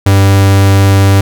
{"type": "tone", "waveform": "45% pulse", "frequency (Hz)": 98, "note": "G2", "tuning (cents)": 0, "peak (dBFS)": -4, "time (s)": [0.06, 1.21], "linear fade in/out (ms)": 5, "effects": []}